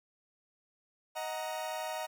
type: chord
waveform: 40% pulse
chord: D# minor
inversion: none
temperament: equal with one note detuned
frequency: 628 / 740 / 932.3 Hz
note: D#5 / F#5 / A#5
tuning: +16 / 0 / 0 cents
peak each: -38 / -40 / -40 dBFS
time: 1.15-2.07 s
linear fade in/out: 20 ms
effects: 12-bit